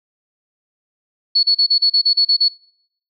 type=tone bursts; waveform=sine; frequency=4403 Hz; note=C#8; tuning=13 cents flat; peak=-10 dBFS; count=10; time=1.35-2.485 s; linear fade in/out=10 ms; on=82 ms; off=35 ms; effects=noise-tail reverb RT60 0.7 s tail -26 dB re dry